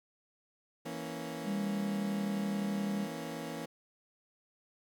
20% pulse chord, A# diminished, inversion second, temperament equal, 164.81 / 233.1 / 277.2 Hz, E3 / A#3 / C#4, 0 / 0 / 0 cents, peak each -38 dBFS, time 0.85-3.66 s, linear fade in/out 10 ms
sine tone with vibrato, 201.5 Hz, G3, 48 cents sharp, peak -32 dBFS, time 1.44-3.08 s, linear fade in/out 50 ms, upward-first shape sine, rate 7.3 Hz, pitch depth 10 cents each way
effects none

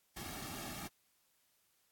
pink noise with comb filter, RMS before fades -45 dBFS, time 0.16-0.88 s, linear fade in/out 10 ms, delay 2 ms, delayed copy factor -0.75, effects white hiss -75 dBFS RMS until 1.91 s + AAC 64 kbps

